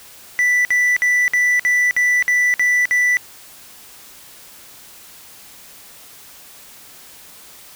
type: tone bursts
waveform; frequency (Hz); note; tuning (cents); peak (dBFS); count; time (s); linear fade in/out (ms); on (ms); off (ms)
triangle; 1975.5; B6; 0; -11; 9; 0.39-3.17; 0; 260; 55
effects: white hiss -42 dBFS RMS until 7.75 s